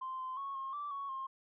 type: tone with pitch steps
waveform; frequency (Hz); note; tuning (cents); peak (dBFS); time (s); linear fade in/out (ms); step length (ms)
sine; 1043 / 1035 / 1103 / 1074 / 1165 / 1112 / 1066; C6 / C6 / C#6 / C6 / D6 / C#6 / C6; -6 / -19 / -9 / +45 / -14 / +5 / +32; -37; 0.01-1.27; 10; 180
effects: tanh soft clip ceiling -33 dBFS